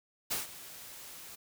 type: noise with ADSR envelope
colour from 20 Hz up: white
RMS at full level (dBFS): -32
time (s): 0.3-1.36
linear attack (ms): 16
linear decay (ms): 150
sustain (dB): -16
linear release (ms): 14
effects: none